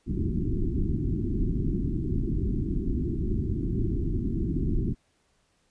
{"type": "low-pass noise", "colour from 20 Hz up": "pink", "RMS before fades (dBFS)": -27, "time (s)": [0.06, 4.95], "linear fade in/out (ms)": 50, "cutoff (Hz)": 380, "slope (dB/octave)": 96, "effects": ["pink hiss -69 dBFS RMS until 5.7 s", "resampled to 22050 Hz"]}